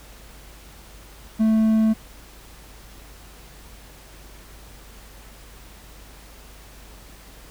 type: tone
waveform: triangle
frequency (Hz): 220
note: A3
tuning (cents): 0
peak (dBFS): -13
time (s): 1.39-1.94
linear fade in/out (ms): 20
effects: added 50 Hz sine -45 dBFS peak until 7.5 s + pink hiss -47 dBFS RMS until 7.5 s